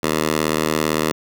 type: tone with high-pass filter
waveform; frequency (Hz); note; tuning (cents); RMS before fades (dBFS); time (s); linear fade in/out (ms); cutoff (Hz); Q
10% pulse; 77.78; D#2; 0; -20; 0.03-1.12; 5; 240; 0.56
effects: none